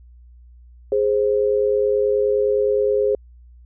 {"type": "tone pair together", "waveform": "sine", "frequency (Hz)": [415.3, 524.9], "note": ["G#4", "C5"], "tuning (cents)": [0, 5], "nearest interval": "major third", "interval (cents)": 405, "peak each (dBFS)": [-17, -20], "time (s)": [0.92, 3.15], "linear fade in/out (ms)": 2, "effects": ["added 60 Hz sine -43 dBFS peak until 3.65 s"]}